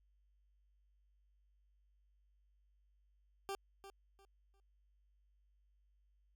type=tone with echo; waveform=20% pulse; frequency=393.1 Hz; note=G4; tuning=5 cents sharp; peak=-35 dBFS; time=3.49-3.55 s; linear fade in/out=0 ms; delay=350 ms; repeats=3; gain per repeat=-12 dB; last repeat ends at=4.6 s; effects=added 50 Hz sine -70 dBFS peak until 6.35 s